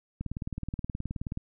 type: click train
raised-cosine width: 5 ms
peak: -21 dBFS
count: 23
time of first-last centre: 0.21-1.374 s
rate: 18.9 Hz
effects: none